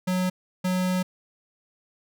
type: tone pair in turn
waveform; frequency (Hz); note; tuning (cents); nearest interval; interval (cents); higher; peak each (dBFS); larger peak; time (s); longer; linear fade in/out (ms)
square; 183.6 / 183.6; F#3 / F#3; -13 / -13; unison; 0; neither; -23; neither; 0.07-0.3 / 0.64-1.03; second; 10
effects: none